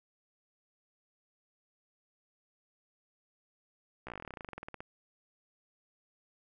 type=slowing click train; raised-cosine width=0.5 ms; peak=-27 dBFS; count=23; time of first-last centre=4.07-4.805 s; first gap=15 ms; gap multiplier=1.07; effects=none